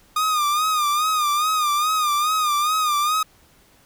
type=tone with vibrato; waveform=45% pulse; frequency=1221 Hz; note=D#6; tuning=33 cents flat; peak=-18 dBFS; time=0.16-3.23 s; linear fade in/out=5 ms; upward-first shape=sine; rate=2.4 Hz; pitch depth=74 cents each way; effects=pink hiss -55 dBFS RMS until 3.85 s